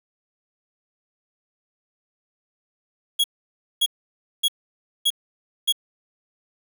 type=tone bursts; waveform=45% pulse; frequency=3322 Hz; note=G#7; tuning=in tune; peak=-16 dBFS; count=5; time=3.19-5.725 s; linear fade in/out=10 ms; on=51 ms; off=570 ms; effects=8-bit